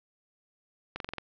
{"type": "slowing click train", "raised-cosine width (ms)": 0.3, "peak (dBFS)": -19, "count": 6, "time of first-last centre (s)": [0.96, 1.183], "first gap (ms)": 42, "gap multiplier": 1.03, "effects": ["low-pass 5000 Hz 12 dB/octave"]}